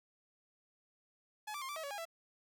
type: tone with pitch steps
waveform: sawtooth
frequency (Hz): 849 / 1171 / 1062 / 1168 / 640 / 565 / 818 / 664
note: G#5 / D6 / C6 / D6 / D#5 / C#5 / G#5 / E5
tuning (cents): +38 / -5 / +25 / -10 / +49 / +33 / -26 / +12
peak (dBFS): -37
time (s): 1.47-2.054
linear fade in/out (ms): 10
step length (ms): 73
effects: none